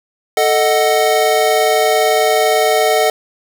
square chord, D# diminished, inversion second, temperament equal, 440 / 622.3 / 740 Hz, A4 / D#5 / F#5, 0 / 0 / 0 cents, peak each -16 dBFS, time 0.37-3.1 s, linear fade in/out 2 ms, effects none

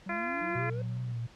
triangle exponential sweep, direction up, 185 to 518 Hz, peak -36 dBFS, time 0.06-0.82 s, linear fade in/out 5 ms
harmonic tone, 342.5 Hz, F4, 34 cents flat, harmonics 1 / 2 / 3 / 4 / 5 / 6 / 7, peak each -41 / -37 / -40 / -39 / -38 / -40 / -41 dBFS, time 0.09-0.7 s, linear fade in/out 5 ms
triangle tone with tremolo, 185 Hz, F#3, in tune, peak -39 dBFS, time 0.41-1.13 s, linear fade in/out 10 ms, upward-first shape sine, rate 2.7 Hz, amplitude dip 55%
sine tone with vibrato, 120.4 Hz, B2, 44 cents flat, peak -32 dBFS, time 0.55-1.27 s, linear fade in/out 10 ms, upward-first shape triangle, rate 2.7 Hz, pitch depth 66 cents each way
effects pink hiss -56 dBFS RMS until 1.35 s + low-pass 5000 Hz 12 dB/octave

